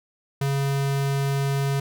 square tone, 138.59 Hz, C#3, in tune, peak -22 dBFS, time 0.41-1.8 s, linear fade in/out 5 ms, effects none

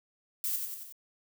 violet noise with echo, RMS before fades -32 dBFS, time 0.44-0.56 s, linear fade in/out 0 ms, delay 91 ms, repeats 4, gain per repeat -4 dB, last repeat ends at 0.924 s, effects none

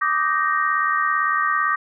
sine chord, Eb major seventh, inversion third, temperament just, 1166.7 / 1244.5 / 1555.6 / 1866.8 Hz, D6 / Eb6 / G6 / Bb6, -12 / 0 / -14 / +2 cents, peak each -21 / -24 / -26 / -23 dBFS, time 0.01-1.76 s, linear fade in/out 10 ms, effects none

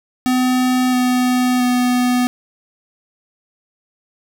square tone with pitch steps, 253.4 / 250.6 / 247.9 Hz, B3 / B3 / B3, +45 / +25 / +7 cents, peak -14 dBFS, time 0.26-2.27 s, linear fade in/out 0 ms, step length 670 ms, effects none

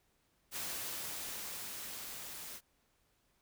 white noise with level ramp, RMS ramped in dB -40 to -47 dBFS, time 0.51-2.61 s, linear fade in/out 50 ms, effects pink hiss -75 dBFS RMS until 3.41 s

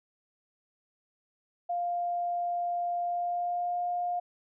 sine tone with pitch glide, 700 to 707.7 Hz, F5 to F5, +4 to +23 cents, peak -28 dBFS, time 1.69-4.2 s, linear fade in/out 10 ms, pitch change +19 cents, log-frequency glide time 3.03-3.82 s, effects none

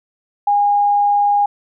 sine tone, 817 Hz, G#5, 29 cents flat, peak -11 dBFS, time 0.47-1.46 s, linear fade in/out 5 ms, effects none

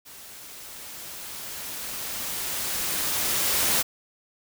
white noise with level ramp, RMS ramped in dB -45 to -22 dBFS, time 0.05-3.83 s, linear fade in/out 20 ms, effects none

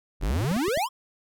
square exponential sweep, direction up, 37.52 to 1131 Hz, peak -24 dBFS, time 0.2-0.89 s, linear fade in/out 50 ms
clicks, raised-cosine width 3 ms, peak -22 dBFS, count 9, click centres 0.233 / 0.308 / 0.363 / 0.41 / 0.444 / 0.514 / 0.565 / 0.682 / 0.774 s
effects none

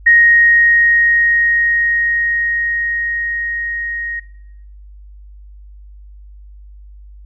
sine tone with level ramp, 1872 Hz, A#6, 7 cents sharp, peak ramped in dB -5 to -20 dBFS, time 0.06-4.2 s, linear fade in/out 10 ms, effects noise-tail reverb RT60 0.9 s tail -21 dB re dry + added 50 Hz sine -35 dBFS peak until 7.25 s

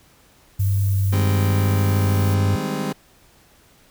sine tone with vibrato, 98 Hz, G2, in tune, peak -16 dBFS, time 0.59-2.56 s, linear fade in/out 10 ms, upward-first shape sine, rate 1.1 Hz, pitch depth 10 cents each way
violet noise, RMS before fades -36 dBFS, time 0.59-2.35 s, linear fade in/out 10 ms
30% pulse chord, Ab major seventh, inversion second, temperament just, 155.74 / 194.67 / 207.7 / 259.6 Hz, Eb3 / G3 / Ab3 / C4, +2 / -12 / 0 / -13 cents, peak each -26 dBFS, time 1.12-2.93 s, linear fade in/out 10 ms
effects pink hiss -54 dBFS RMS until 3.9 s

